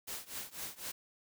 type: noise with tremolo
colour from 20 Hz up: white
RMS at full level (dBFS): -40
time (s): 0.07-0.92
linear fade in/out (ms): 10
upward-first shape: triangle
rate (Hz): 4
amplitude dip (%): 95
effects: none